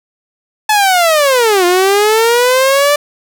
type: linear two-way sweep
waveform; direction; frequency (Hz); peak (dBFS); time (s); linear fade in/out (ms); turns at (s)
sawtooth; down then up; 868 to 348.5 to 590; -4; 0.69-2.96; 5; 1.65
effects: none